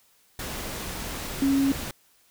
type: tone in noise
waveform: sine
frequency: 273.8 Hz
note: C#4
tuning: 21 cents flat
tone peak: -19 dBFS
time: 1.42-1.72 s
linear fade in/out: 2 ms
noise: pink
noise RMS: -34 dBFS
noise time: 0.39-1.91 s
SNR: +12 dB
effects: white hiss -62 dBFS RMS until 2.3 s